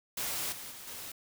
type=noise with level steps; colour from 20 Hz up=white; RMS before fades=-35 / -44 / -47 / -43 dBFS; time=0.17-1.12 s; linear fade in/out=5 ms; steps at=0.52 / 0.71 / 0.87 s; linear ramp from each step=5 ms; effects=none